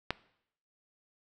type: click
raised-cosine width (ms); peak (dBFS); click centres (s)
0.3; -13; 0.106
effects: noise-tail reverb RT60 0.7 s tail -19 dB re dry